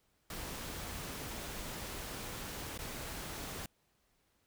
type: noise with dropouts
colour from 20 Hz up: pink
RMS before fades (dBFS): -43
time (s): 0.3-3.66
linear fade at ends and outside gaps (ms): 2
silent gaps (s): 2.777-2.789
effects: pink hiss -75 dBFS RMS until 4.46 s